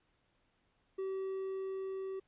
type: tone with level ramp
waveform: triangle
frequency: 383.4 Hz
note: G4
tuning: 38 cents flat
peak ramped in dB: -33 to -36 dBFS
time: 0.98-2.2 s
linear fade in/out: 10 ms
effects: pink hiss -75 dBFS RMS until 2.27 s + resampled to 8000 Hz